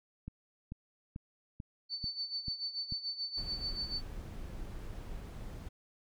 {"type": "click train", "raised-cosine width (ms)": 5, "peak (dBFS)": -29, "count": 7, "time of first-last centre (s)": [0.28, 2.923], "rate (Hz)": 2.27}
{"type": "tone with tremolo", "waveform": "sine", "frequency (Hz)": 4513, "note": "C#8", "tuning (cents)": 30, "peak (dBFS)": -33, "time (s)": [1.89, 4.02], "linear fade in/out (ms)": 50, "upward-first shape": "sine", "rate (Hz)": 6.9, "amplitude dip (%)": 75}
{"type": "noise", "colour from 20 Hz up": "brown", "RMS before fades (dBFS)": -43, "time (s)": [3.37, 5.69], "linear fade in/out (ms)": 10}
{"effects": []}